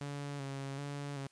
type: tone with vibrato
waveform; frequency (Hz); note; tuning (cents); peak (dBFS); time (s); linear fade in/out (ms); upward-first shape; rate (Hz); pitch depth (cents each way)
sawtooth; 140; C#3; +18; -35; 0.01-1.27; 0; square; 1.3; 34
effects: white hiss -69 dBFS RMS until 1.31 s + resampled to 22050 Hz